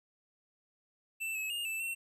square tone with pitch steps, 2662 / 2581 / 2831 / 2644 / 2711 Hz, E7 / E7 / F7 / E7 / E7, +16 / -37 / +23 / +5 / +48 cents, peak -35 dBFS, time 1.2-1.95 s, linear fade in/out 20 ms, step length 150 ms, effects 12-bit

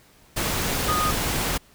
sine tone in noise, 1237 Hz, D#6, 10 cents flat, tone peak -22 dBFS, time 0.88-1.11 s, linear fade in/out 10 ms, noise pink, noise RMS -25 dBFS, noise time 0.36-1.58 s, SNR 0 dB, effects pink hiss -55 dBFS RMS until 1.74 s

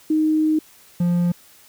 sine / triangle tone pair in turn, 311.1 / 174.6 Hz, D#4 / F3, 0 / 0 cents, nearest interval minor seventh, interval 1000 cents, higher first, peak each -15 / -14 dBFS, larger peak second, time 0.1-0.59 / 1-1.32 s, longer first, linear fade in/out 5 ms, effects white hiss -50 dBFS RMS until 1.68 s

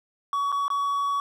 triangle tone with dropouts, 1128 Hz, C#6, 30 cents sharp, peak -21 dBFS, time 0.33-1.2 s, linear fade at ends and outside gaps 1 ms, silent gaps 0.519-0.525 / 0.681-0.702 s, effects none

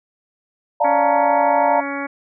sine chord, Bb major seventh, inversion first, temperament equal with one note detuned, 589 / 698.5 / 880 / 932.3 Hz, D5 / F5 / A5 / Bb5, +5 / 0 / 0 / 0 cents, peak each -19 dBFS, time 0.8-1.81 s, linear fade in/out 10 ms
harmonic tone, 280 Hz, C#4, 18 cents sharp, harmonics 1 / 2 / 3 / 4 / 5 / 6 / 7 / 8, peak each -27 / -30 / -32 / -32 / -32 / -33 / -35 / -32 dBFS, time 0.84-2.07 s, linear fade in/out 10 ms
effects none

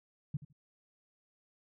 sine tone with echo, 145.3 Hz, D3, 18 cents flat, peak -31 dBFS, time 0.34-0.37 s, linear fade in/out 5 ms, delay 79 ms, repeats 2, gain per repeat -15 dB, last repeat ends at 0.528 s, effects none

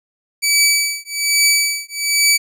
15% pulse tone with tremolo, 2295 Hz, D7, 40 cents flat, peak -3 dBFS, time 0.42-2.38 s, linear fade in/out 20 ms, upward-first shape triangle, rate 1.2 Hz, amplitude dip 100%, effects none

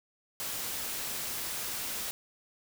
white noise, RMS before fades -36 dBFS, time 0.4-2.11 s, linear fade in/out 0 ms, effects none

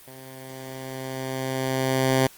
10% pulse tone with level ramp, 131.6 Hz, C3, 10 cents sharp, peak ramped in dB -34 to -9 dBFS, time 0.07-2.27 s, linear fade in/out 5 ms, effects white hiss -49 dBFS RMS until 2.37 s + Opus 32 kbps

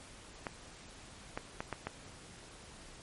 clicks, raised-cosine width 0.5 ms, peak -21 dBFS, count 5, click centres 0.468 / 1.375 / 1.605 / 1.727 / 1.87 s, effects pink hiss -53 dBFS RMS until 3.02 s + MP3 48 kbps

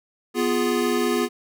square chord, F diminished, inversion second, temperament equal, 246.9 / 349.2 / 415.3 Hz, Cb4 / F4 / Ab4, 0 / 0 / 0 cents, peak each -25 / -25 / -25 dBFS, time 0.34-1.29 s, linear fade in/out 50 ms, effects none

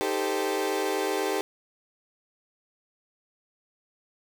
30% pulse chord, A half-diminished seventh, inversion second, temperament equal with one note detuned, 311.1 / 392 / 440 / 520.2 Hz, Eb4 / G4 / A4 / C5, 0 / 0 / 0 / -10 cents, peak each -31 / -26 / -29 / -31 dBFS, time 0.01-1.41 s, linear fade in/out 0 ms, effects none

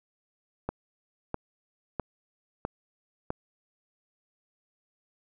click train, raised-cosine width 1 ms, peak -16 dBFS, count 5, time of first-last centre 0.69-3.304 s, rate 1.53 Hz, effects none

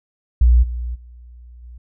sine tone with level steps, 60 Hz, B1, 49 cents flat, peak -8 / -22 / -38 / -35 dBFS, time 0.41-1.78 s, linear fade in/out 5 ms, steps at 0.62 / 0.94 / 1.62 s, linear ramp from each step 20 ms, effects none

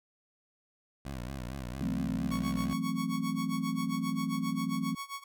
15% pulse tone with vibrato, 64.1 Hz, C2, 35 cents flat, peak -31 dBFS, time 1.05-2.74 s, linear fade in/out 5 ms, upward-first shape sine, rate 4.4 Hz, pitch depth 150 cents each way
sine chord, F# half-diminished seventh, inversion third, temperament equal, 164.81 / 185 / 220 / 261.6 Hz, E3 / F#3 / A3 / C4, 0 / 0 / 0 / 0 cents, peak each -37 / -37 / -35 / -34 dBFS, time 1.81-4.95 s, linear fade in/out 2 ms
sawtooth tone with tremolo, 1112 Hz, C#6, 5 cents sharp, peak -32 dBFS, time 2.31-5.24 s, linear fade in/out 5 ms, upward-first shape sine, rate 7.5 Hz, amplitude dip 90%
effects none

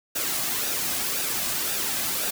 white noise with flanger, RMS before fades -27 dBFS, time 0.15-2.31 s, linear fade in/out 10 ms, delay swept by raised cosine 0.93 to 2.23 ms, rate 1.9 Hz, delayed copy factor -0.5, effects none

